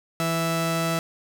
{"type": "tone pair together", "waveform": "sawtooth", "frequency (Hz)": [164.81, 659.2], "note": ["E3", "E5"], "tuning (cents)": [0, 0], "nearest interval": "2 octaves", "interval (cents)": 2400, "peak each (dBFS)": [-21, -21], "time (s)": [0.2, 0.99], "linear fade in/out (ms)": 0, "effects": []}